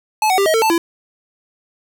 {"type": "tone with pitch steps", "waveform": "square", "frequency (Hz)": [862, 748, 396.2, 634, 449.6, 883, 336.3], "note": ["A5", "F#5", "G4", "D#5", "A4", "A5", "E4"], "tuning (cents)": [-36, 19, 18, 32, 37, 6, 35], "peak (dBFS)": -13, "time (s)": [0.22, 0.78], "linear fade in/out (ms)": 2, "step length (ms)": 80, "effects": []}